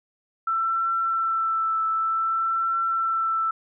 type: tone with vibrato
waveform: sine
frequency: 1333 Hz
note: E6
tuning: 19 cents sharp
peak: -21 dBFS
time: 0.47-3.51 s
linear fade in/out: 5 ms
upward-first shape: triangle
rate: 0.54 Hz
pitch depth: 21 cents each way
effects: none